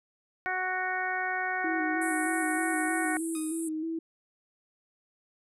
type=harmonic tone; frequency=370 Hz; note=F#4; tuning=in tune; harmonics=1 / 2 / 3 / 4 / 5 / 6; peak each=-41 / -33 / -40 / -33 / -34 / -39 dBFS; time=0.46-3.17 s; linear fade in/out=0 ms
type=tone with vibrato; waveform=sine; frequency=319.9 Hz; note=D#4; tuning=48 cents sharp; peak=-30 dBFS; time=1.64-3.99 s; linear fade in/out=5 ms; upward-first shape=square; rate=3.2 Hz; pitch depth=37 cents each way
type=band-pass noise; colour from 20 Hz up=pink; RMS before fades=-41 dBFS; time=2.01-3.69 s; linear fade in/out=10 ms; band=8100 to 11000 Hz; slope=96 dB/octave
type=tone with exponential decay; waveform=15% pulse; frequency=1244.5 Hz; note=D#6; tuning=in tune; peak=-36 dBFS; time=3.35-3.73 s; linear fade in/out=1 ms; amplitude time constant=82 ms
effects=none